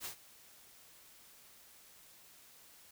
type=noise with ADSR envelope; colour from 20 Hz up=white; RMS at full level=-41 dBFS; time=0-2.91 s; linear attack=52 ms; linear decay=100 ms; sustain=-19 dB; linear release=4 ms; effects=none